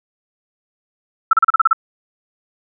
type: tone bursts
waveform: sine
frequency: 1324 Hz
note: E6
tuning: 7 cents sharp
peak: -7 dBFS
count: 8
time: 1.31-1.731 s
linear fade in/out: 5 ms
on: 22 ms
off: 35 ms
effects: none